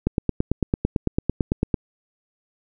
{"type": "click train", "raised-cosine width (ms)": 3, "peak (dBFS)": -6, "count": 16, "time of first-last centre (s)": [0.07, 1.742], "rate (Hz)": 8.97, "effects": []}